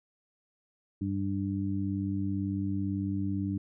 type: harmonic tone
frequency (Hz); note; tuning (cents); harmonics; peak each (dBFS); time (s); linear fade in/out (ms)
98; G2; 0; 1 / 2 / 3; -33 / -33 / -33; 1.01-3.58; 5
effects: none